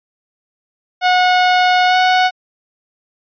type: tone with pitch glide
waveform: sawtooth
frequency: 729 to 737.9 Hz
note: F#5 to F#5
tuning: -26 to -5 cents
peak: -6 dBFS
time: 1.01-2.31 s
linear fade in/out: 50 ms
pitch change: +21 cents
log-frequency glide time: 1.87-1.96 s
effects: resampled to 11025 Hz